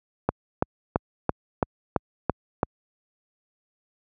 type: click train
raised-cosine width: 1 ms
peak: -6 dBFS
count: 8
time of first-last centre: 0.29-2.631 s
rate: 2.99 Hz
effects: high-pass 60 Hz 12 dB/octave